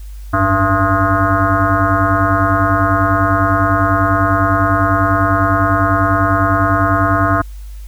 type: tone with frequency modulation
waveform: sine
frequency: 677 Hz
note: E5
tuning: 46 cents sharp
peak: -10 dBFS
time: 0.33-7.42 s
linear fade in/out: 10 ms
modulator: 192 Hz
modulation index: 4
effects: added 50 Hz sine -27 dBFS peak until 7.87 s + white hiss -48 dBFS RMS until 7.87 s